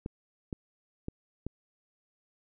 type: clicks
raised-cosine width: 3 ms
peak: -22 dBFS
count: 4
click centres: 0.061 / 0.528 / 1.084 / 1.466 s
effects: none